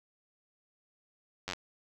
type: slowing click train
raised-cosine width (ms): 0.2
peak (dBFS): -18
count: 6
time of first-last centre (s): 1.48-1.534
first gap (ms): 10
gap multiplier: 1.04
effects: none